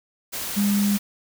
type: tone in noise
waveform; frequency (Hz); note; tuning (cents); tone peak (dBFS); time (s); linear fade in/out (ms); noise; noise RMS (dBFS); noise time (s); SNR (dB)
sine; 203.4; G#3; -36; -18; 0.56-0.98; 20; white; -30; 0.32-0.99; +9
effects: none